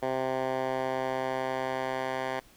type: tone with band-pass filter sweep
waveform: 10% pulse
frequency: 130.81 Hz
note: C3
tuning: in tune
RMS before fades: -31 dBFS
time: 0.02-2.4 s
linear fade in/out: 10 ms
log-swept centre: 700 to 1200 Hz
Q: 0.96
effects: pink hiss -58 dBFS RMS until 2.56 s